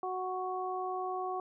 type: harmonic tone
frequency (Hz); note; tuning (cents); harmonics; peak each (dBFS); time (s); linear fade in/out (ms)
370; F#4; 0; 1 / 2 / 3; -38 / -36 / -39; 0.03-1.4; 2
effects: none